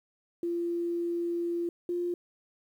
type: tone pair in turn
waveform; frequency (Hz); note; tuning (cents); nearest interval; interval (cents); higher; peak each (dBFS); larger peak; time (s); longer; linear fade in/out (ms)
sine; 343.2 / 350.4; F4 / F4; -30 / +6; unison; 36; second; -28; neither; 0.43-1.69 / 1.89-2.14; first; 2
effects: 10-bit